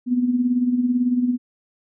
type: tone with tremolo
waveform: sine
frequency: 246.9 Hz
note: B3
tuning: in tune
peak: -14 dBFS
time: 0.06-1.38 s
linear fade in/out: 50 ms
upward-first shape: sine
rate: 18 Hz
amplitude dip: 60%
effects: none